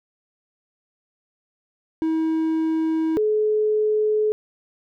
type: tone pair in turn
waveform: triangle / sine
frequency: 320.3 / 427.5 Hz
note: E4 / A4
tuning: -50 / -50 cents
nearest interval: perfect fourth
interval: 500 cents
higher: second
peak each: -17 dBFS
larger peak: neither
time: 2.02-3.17 / 3.17-4.32 s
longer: neither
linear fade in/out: 0 ms
effects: none

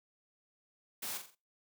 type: noise with echo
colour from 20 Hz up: white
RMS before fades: -40 dBFS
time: 1.02-1.18 s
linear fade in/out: 10 ms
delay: 43 ms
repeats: 4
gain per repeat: -7 dB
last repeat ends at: 1.352 s
effects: noise-tail reverb RT60 0.3 s tail -24 dB re dry + high-pass 150 Hz 12 dB/octave

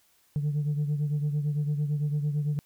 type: beating tone pair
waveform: sine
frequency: 146.83 / 155.73 Hz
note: D3 / D#3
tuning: 0 / +2 cents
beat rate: 8.9 Hz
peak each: -24 / -31 dBFS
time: 0.36-2.59 s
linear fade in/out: 0 ms
effects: tanh soft clip ceiling -22 dBFS + white hiss -65 dBFS RMS until 2.65 s

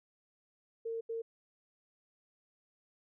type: tone bursts at uneven times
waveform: sine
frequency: 455.9 Hz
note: A#4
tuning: 39 cents flat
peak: -35 dBFS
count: 2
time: 0.85-1.01 / 1.09-1.22 s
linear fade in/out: 10 ms
effects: none

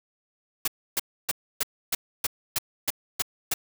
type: noise bursts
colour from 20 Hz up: white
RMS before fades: -25 dBFS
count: 10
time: 0.65-3.54 s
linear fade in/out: 5 ms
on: 28 ms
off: 290 ms
effects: none

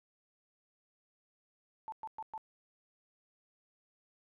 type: tone bursts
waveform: sine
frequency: 880 Hz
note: A5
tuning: in tune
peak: -39 dBFS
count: 4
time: 1.88-2.378 s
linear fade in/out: 0 ms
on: 42 ms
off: 110 ms
effects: none

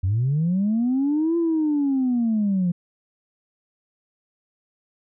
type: linear two-way sweep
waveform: sine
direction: up then down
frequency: 87.31 to 341.2 to 170.9 Hz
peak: -17 dBFS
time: 0.03-2.72 s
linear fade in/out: 10 ms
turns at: 1.37 s
effects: tanh soft clip ceiling -15 dBFS

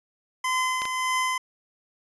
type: tone with tremolo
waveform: 25% pulse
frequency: 1026 Hz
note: C6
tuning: 34 cents flat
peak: -18 dBFS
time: 0.44-1.38 s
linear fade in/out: 5 ms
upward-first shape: triangle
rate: 1.7 Hz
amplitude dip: 50%
type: clicks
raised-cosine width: 0.2 ms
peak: -15 dBFS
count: 2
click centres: 0.819 / 0.854 s
effects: resampled to 24000 Hz

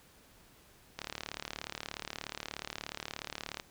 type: click train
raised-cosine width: 0.2 ms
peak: -20 dBFS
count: 97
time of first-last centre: 0.99-3.599 s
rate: 36.8 Hz
effects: pink hiss -61 dBFS RMS until 3.7 s

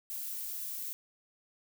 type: noise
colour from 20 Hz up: violet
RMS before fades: -39 dBFS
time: 0.1-0.93 s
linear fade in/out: 0 ms
effects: none

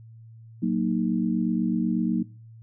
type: chord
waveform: sine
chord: D# minor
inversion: first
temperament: equal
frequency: 185 / 233.1 / 311.1 Hz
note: F#3 / A#3 / D#4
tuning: 0 / 0 / 0 cents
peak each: -25 / -25 / -29 dBFS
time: 0.62-2.23 s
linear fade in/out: 10 ms
effects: noise-tail reverb RT60 0.4 s tail -22 dB re dry + added 113 Hz sine -44 dBFS peak until 2.62 s

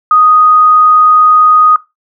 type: tone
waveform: sine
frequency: 1244.5 Hz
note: D#6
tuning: in tune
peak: -3 dBFS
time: 0.11-1.76 s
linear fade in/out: 2 ms
effects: noise-tail reverb RT60 0.2 s tail -18 dB re dry

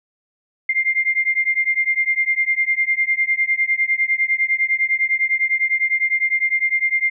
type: beating tone pair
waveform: sine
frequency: 2100 / 2109.9 Hz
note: C7 / C7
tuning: +6 / +14 cents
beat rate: 9.9 Hz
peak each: -19 dBFS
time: 0.69-7.1 s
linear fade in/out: 5 ms
effects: none

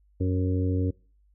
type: harmonic tone with a mistuned harmonic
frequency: 92.5 Hz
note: F#2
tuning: in tune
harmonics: 1 / 2 / 3 / 4 / 5 / 6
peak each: -24 / -36 / -29 / -37 / -34 / -44 dBFS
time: 0.2-0.91 s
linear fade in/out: 10 ms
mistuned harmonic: 6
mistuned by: -27 cents
effects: noise-tail reverb RT60 0.4 s tail -25 dB re dry + added 50 Hz sine -59 dBFS peak until 1.34 s

